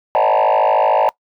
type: tone with frequency modulation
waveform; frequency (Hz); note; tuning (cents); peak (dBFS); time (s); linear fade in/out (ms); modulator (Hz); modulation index
sine; 746; F#5; +14; -8; 0.15-1.09; 0; 53.4; 3.8
effects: noise-tail reverb RT60 0.1 s tail -24 dB re dry + tanh soft clip ceiling -10 dBFS